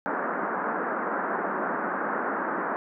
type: band-pass noise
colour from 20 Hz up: white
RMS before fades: -29 dBFS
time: 0.06-2.76 s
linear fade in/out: 0 ms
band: 190 to 1600 Hz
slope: 48 dB/octave
effects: none